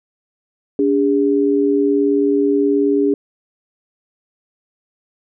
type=tone pair together; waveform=sine; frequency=286.6 / 405.3 Hz; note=D4 / G#4; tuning=-42 / -42 cents; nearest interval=tritone; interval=600 cents; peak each=-15 dBFS; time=0.79-3.14 s; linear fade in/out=2 ms; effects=none